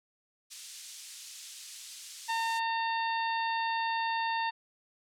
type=high-pass noise; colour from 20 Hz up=white; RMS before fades=-41 dBFS; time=0.5-2.6 s; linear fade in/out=20 ms; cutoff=3400 Hz; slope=12 dB/octave
type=harmonic tone; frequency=910 Hz; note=A#5; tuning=42 cents flat; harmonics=1 / 2 / 3 / 4 / 5; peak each=-30 / -36 / -40 / -42 / -44 dBFS; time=2.28-4.51 s; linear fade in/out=20 ms
effects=low-pass 8000 Hz 12 dB/octave